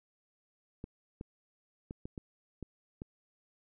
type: clicks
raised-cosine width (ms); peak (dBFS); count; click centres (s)
3; -28; 7; 0.841 / 1.211 / 1.909 / 2.055 / 2.178 / 2.627 / 3.019
effects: none